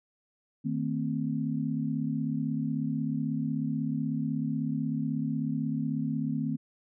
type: chord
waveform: sine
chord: A diminished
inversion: second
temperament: equal with one note detuned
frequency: 155.56 / 225.4 / 261.6 Hz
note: Eb3 / A3 / C4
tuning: 0 / +42 / 0 cents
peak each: -32 dBFS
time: 0.64-6.57 s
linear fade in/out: 20 ms
effects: none